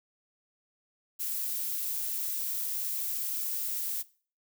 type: noise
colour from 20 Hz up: violet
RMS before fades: -33 dBFS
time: 1.19-4.03 s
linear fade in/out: 20 ms
effects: noise-tail reverb RT60 0.4 s tail -19 dB re dry